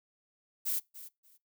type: noise with echo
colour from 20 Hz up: violet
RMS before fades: -32 dBFS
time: 0.65-0.8 s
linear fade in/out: 20 ms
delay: 290 ms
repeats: 2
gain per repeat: -15 dB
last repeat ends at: 1.38 s
effects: noise-tail reverb RT60 0.2 s tail -22 dB re dry